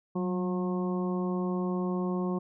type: harmonic tone with a mistuned harmonic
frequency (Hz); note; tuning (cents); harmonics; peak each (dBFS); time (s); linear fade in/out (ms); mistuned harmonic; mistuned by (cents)
180; F#3; -47; 1 / 2 / 3 / 4 / 5 / 6; -29 / -33 / -41 / -43 / -44 / -41; 0.15-2.39; 10; 1; +48
effects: none